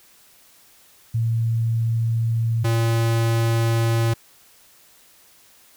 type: tone pair in turn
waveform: sine / square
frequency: 114.3 / 114.78 Hz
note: A#2 / A#2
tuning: -34 / -26 cents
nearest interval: unison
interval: 8 cents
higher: second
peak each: -18 dBFS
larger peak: neither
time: 1.14-2.64 / 2.64-4.14 s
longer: neither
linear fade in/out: 10 ms
effects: white hiss -53 dBFS RMS until 5.76 s